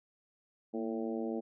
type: harmonic tone with a mistuned harmonic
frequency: 111.7 Hz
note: A2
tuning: 27 cents sharp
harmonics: 2 / 3 / 4 / 5 / 6 / 7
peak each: -37 / -38 / -40 / -44 / -47 / -49 dBFS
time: 0.73-1.41 s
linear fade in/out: 20 ms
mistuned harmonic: 2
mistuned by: +51 cents
effects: none